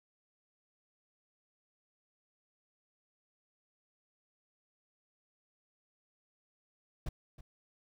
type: noise with echo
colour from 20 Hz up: brown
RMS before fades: -35 dBFS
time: 7.06-7.09 s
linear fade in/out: 5 ms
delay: 320 ms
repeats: 1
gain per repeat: -15 dB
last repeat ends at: 7.41 s
effects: none